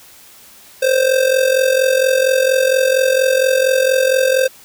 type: tone with amplitude modulation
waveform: square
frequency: 523.3 Hz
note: C5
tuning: in tune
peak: -9 dBFS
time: 0.82-4.48 s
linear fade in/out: 10 ms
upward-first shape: sine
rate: 44.3 Hz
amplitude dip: 70%
effects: white hiss -43 dBFS RMS until 4.64 s